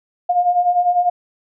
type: beating tone pair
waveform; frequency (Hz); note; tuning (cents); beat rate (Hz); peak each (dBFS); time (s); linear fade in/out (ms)
sine; 702 / 712; F5 / F5; +9 / +33; 10; -19 / -14; 0.29-1.1; 10
effects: none